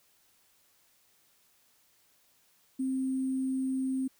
sine tone with sample-and-hold, 262.8 Hz, C4, 8 cents sharp, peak -28 dBFS, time 2.79-4.08 s, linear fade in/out 10 ms, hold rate 8820 Hz, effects white hiss -67 dBFS RMS until 4.19 s

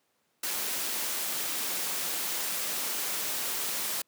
white noise, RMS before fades -32 dBFS, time 0.43-4.02 s, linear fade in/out 5 ms, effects pink hiss -73 dBFS RMS until 4.07 s + high-pass 200 Hz 12 dB/octave

